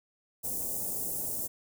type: band-stop noise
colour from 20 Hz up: white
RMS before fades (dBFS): -34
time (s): 0.43-1.48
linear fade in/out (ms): 20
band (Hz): 670 to 7600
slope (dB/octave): 24
effects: none